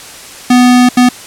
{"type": "tone bursts at uneven times", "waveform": "square", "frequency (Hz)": 247.9, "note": "B3", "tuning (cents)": 7, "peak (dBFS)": -4, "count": 2, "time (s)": [[0.5, 0.89], [0.97, 1.09]], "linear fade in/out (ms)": 5, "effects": ["white hiss -30 dBFS RMS until 1.26 s", "low-pass 10000 Hz 12 dB/octave"]}